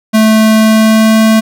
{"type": "tone with pitch glide", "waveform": "square", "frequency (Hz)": [218.6, 220.5], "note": ["A3", "A3"], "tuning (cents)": [-11, 4], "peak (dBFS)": -5, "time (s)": [0.13, 1.41], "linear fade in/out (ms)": 20, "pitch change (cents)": 15, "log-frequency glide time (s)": [0.49, 1.22], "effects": []}